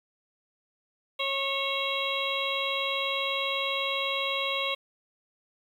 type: harmonic tone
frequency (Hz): 548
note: C#5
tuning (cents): -20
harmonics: 1 / 2 / 4 / 5 / 6 / 7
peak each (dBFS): -34 / -34 / -34 / -34 / -34 / -34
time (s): 1.19-4.75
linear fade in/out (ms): 10
effects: 9-bit